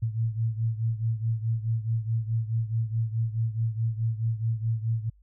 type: beating tone pair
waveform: sine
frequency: 111.7 / 116.4 Hz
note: A2 / A#2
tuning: +27 / -2 cents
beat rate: 4.7 Hz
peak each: -26 / -30 dBFS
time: 0.02-5.1 s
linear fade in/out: 10 ms
effects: added 50 Hz sine -55 dBFS peak until 5.22 s